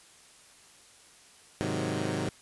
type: chord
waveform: 15% pulse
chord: Ab dominant seventh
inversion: none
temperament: equal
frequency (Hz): 103.83 / 130.81 / 155.56 / 185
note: Ab2 / C3 / Eb3 / Gb3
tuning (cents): 0 / 0 / 0 / 0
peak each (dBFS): -29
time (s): 1.61-2.29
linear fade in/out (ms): 0
effects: white hiss -56 dBFS RMS until 2.41 s + resampled to 24000 Hz